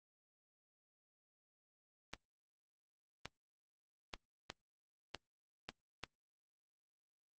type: clicks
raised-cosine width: 0.2 ms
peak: -24 dBFS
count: 7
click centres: 2.136 / 3.256 / 4.138 / 4.501 / 5.147 / 5.69 / 6.037 s
effects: Opus 24 kbps